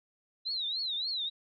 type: tone with vibrato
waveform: sine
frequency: 3951 Hz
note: B7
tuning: in tune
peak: -31 dBFS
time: 0.45-1.3 s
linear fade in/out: 20 ms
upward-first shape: triangle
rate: 3.5 Hz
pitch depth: 200 cents each way
effects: none